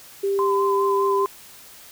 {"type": "tone", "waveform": "sine", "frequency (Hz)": 395.3, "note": "G4", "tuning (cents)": 15, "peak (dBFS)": -19, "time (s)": [0.23, 1.26], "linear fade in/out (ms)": 10}
{"type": "tone with vibrato", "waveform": "sine", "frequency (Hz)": 1024, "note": "C6", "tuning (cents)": -38, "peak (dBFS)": -21, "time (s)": [0.39, 1.26], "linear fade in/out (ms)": 0, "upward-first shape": "sine", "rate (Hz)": 4.9, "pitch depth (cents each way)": 33}
{"effects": ["white hiss -45 dBFS RMS until 1.91 s"]}